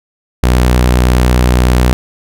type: tone with vibrato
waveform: sawtooth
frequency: 61.74 Hz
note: B1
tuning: in tune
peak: -3 dBFS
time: 0.43-1.93 s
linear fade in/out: 0 ms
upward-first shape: square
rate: 9.7 Hz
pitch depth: 10 cents each way
effects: none